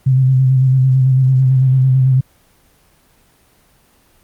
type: tone with vibrato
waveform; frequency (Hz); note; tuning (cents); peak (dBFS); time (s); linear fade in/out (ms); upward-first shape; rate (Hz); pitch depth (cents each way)
sine; 130.81; C3; 0; -8; 0.06-2.21; 10; square; 9; 27
effects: pink hiss -53 dBFS RMS until 4.23 s + Opus 24 kbps